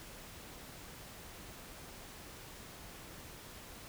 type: silence
effects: pink hiss -51 dBFS RMS until 3.88 s